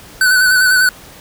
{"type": "tone with vibrato", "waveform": "square", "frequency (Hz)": 1502, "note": "F#6", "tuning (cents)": 26, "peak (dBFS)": -9, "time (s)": [0.21, 0.89], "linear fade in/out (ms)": 2, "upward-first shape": "square", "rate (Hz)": 10, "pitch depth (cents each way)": 31, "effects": ["pink hiss -38 dBFS RMS until 1.2 s"]}